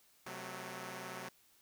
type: chord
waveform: 5% pulse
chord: F# diminished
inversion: second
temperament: equal with one note detuned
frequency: 129.16 / 185 / 220 Hz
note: C3 / F#3 / A3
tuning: -22 / 0 / 0 cents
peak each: -37 / -35 / -39 dBFS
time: 0.26-1.29 s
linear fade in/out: 5 ms
effects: white hiss -68 dBFS RMS until 1.61 s